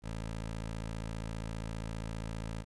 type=tone; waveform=15% pulse; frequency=55 Hz; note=A1; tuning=in tune; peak=-31 dBFS; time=0.02-2.65 s; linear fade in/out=50 ms; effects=resampled to 24000 Hz + 11-bit